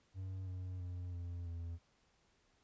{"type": "tone with pitch steps", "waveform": "triangle", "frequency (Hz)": [94.5, 91.92, 89.4, 86.96, 84.58], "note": ["F#2", "F#2", "F2", "F2", "E2"], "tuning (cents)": [37, -11, 41, -7, 45], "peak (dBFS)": -39, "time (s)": [0.14, 1.79], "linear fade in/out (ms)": 50, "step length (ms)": 330, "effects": ["pink hiss -74 dBFS RMS until 2.63 s", "resampled to 16000 Hz"]}